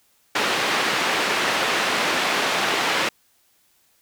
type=band-pass noise; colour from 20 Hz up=white; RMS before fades=-22 dBFS; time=0.35-3.09 s; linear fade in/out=5 ms; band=240 to 2700 Hz; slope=12 dB/octave; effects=white hiss -62 dBFS RMS until 4.01 s